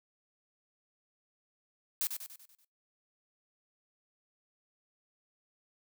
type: noise with echo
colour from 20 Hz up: blue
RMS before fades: -32 dBFS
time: 2.01-2.07 s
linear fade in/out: 0 ms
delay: 96 ms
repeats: 6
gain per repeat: -6 dB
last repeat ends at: 2.646 s
effects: noise-tail reverb RT60 0.2 s tail -22 dB re dry